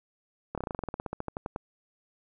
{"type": "slowing click train", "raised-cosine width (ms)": 1, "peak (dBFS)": -19, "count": 19, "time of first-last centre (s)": [0.55, 1.561], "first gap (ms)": 27, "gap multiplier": 1.08, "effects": []}